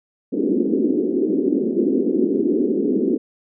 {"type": "band-pass noise", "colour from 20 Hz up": "white", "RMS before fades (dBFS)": -19, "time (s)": [0.32, 3.18], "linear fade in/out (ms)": 20, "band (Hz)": [220, 400], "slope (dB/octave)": 48, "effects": []}